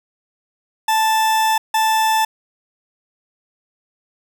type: tone bursts at uneven times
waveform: 40% pulse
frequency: 880 Hz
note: A5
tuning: in tune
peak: -13 dBFS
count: 2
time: 0.88-1.58 / 1.74-2.25 s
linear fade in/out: 5 ms
effects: none